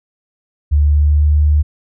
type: tone with pitch glide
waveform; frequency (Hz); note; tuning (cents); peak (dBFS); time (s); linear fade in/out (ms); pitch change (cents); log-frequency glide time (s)
sine; 73.42 to 74.92; D2 to D2; 0 to +35; -8; 0.71-1.63; 20; +35; 0.82-1.41
effects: none